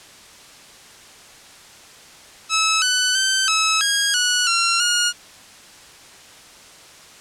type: tone with pitch steps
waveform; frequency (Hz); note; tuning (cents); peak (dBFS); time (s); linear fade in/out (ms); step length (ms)
10% pulse; 1299 / 1497 / 1546 / 1295 / 1636 / 1467 / 1370 / 1433; E6 / F#6 / G6 / E6 / G#6 / F#6 / F6 / F6; -26 / +20 / -24 / -31 / -26 / -15 / -34 / +44; -7; 2.49-5.13; 50; 330
effects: white hiss -44 dBFS RMS until 7.2 s + low-pass 8000 Hz 12 dB/octave